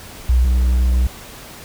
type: tone pair in turn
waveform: sine / triangle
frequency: 61.74 / 62.03 Hz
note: B1 / B1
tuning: 0 / +8 cents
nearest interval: unison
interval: 8 cents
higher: second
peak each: -10 dBFS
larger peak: neither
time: 0.29-0.45 / 0.45-1.07 s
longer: second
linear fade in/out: 5 ms
effects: pink hiss -37 dBFS RMS until 1.64 s